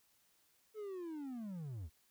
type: linear sweep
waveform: triangle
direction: down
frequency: 440 to 68.2 Hz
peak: -40 dBFS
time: 0.74-1.9 s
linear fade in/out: 50 ms
effects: white hiss -73 dBFS RMS until 2.1 s